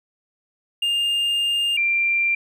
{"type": "tone pair in turn", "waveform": ["triangle", "sine"], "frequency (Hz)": [2812, 2371], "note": ["F7", "D7"], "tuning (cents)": [11, 16], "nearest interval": "minor third", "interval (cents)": 295, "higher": "first", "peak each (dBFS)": -17, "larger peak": "neither", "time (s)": [[0.82, 1.77], [1.77, 2.35]], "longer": "first", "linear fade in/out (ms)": 5, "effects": []}